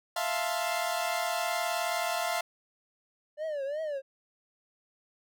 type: chord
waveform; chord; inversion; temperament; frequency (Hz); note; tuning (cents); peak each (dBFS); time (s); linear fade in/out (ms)
sawtooth; F major seventh; third; equal; 659.3 / 698.5 / 880 / 1046.5; E5 / F5 / A5 / C6; 0 / 0 / 0 / 0; -30 / -28 / -34 / -34; 0.16-2.41; 5
type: tone with vibrato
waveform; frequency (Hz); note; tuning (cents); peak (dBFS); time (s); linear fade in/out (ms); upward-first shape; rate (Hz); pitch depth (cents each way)
triangle; 587.3; D5; 0; -29; 3.37-4.02; 50; triangle; 2.8; 170
effects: none